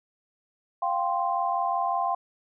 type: chord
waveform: sine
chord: F suspended second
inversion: none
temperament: equal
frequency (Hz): 698.5 / 784 / 1046.5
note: F5 / G5 / C6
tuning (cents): 0 / 0 / 0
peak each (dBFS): -28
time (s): 0.82-2.15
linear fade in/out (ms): 5
effects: none